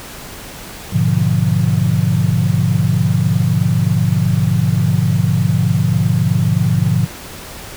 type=chord; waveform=sine; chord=G# diminished seventh; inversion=none; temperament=equal; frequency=103.83 / 123.47 / 146.83 / 174.61 Hz; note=G#2 / B2 / D3 / F3; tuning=0 / 0 / 0 / 0 cents; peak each=-17 dBFS; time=0.92-7.07 s; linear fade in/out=20 ms; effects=pink hiss -32 dBFS RMS until 7.76 s